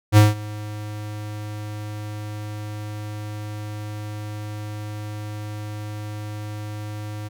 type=tone with ADSR envelope; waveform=square; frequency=105.5 Hz; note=G#2; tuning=28 cents sharp; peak=-8 dBFS; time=0.12-7.29 s; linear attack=51 ms; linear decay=170 ms; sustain=-22 dB; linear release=21 ms; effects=none